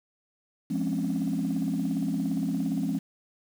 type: chord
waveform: sine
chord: Db major seventh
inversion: first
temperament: just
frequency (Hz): 173.24 / 207.9 / 259.9 / 277.2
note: F3 / Ab3 / C4 / Db4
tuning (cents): -14 / +2 / -11 / 0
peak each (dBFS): -30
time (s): 0.7-2.99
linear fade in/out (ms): 10
effects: tanh soft clip ceiling -20 dBFS + 8-bit